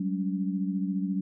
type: tone cluster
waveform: sine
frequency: 188.3 / 202.7 / 282.8 Hz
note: F#3 / G#3 / C#4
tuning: +31 / -42 / +35 cents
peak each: -28 / -34 / -33 dBFS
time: 0-1.21 s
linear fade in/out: 5 ms
effects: none